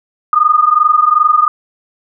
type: tone pair together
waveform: sine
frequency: 1213.4 / 1236 Hz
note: D#6 / D#6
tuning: -44 / -12 cents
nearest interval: unison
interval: 32 cents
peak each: -10 dBFS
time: 0.33-1.48 s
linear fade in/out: 2 ms
effects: none